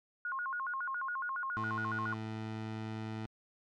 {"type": "tone with vibrato", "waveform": "sine", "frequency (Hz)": 1244.5, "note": "D#6", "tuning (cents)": 0, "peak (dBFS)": -34, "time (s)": [0.25, 2.14], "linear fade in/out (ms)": 2, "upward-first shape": "square", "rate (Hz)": 7.2, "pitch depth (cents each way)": 260}
{"type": "tone", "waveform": "20% pulse", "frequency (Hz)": 110, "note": "A2", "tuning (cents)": 0, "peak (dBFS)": -33, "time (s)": [1.57, 3.26], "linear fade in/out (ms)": 0}
{"effects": ["low-pass 4000 Hz 12 dB/octave", "MP3 96 kbps"]}